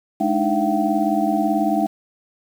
sine tone cluster, 210.6 / 296.7 / 315 / 681 / 766 Hz, G#3 / D4 / D#4 / F5 / G5, +24 / +18 / +21 / -44 / -40 cents, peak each -23 dBFS, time 0.2-1.87 s, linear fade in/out 10 ms, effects 7-bit

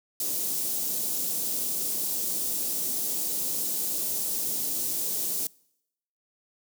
white band-stop noise, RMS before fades -29 dBFS, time 0.2-5.47 s, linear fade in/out 2 ms, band 420 to 6300 Hz, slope 12 dB/octave, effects noise-tail reverb RT60 0.8 s tail -25 dB re dry + high-pass 200 Hz 12 dB/octave

